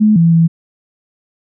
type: tone with pitch steps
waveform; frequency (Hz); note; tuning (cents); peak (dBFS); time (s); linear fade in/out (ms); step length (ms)
sine; 213.5 / 166.9 / 165.3; G#3 / E3 / E3; +48 / +22 / +5; -6; 0-0.48; 20; 160
effects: none